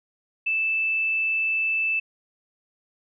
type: tone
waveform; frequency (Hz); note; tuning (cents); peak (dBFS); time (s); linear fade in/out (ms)
sine; 2637; E7; 0; -21; 0.46-2; 10
effects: none